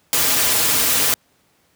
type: noise with comb filter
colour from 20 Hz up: white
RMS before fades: -17 dBFS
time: 0.13-1.14 s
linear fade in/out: 0 ms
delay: 5.4 ms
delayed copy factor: -0.5
effects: pink hiss -60 dBFS RMS until 1.75 s + high-pass 100 Hz 12 dB/octave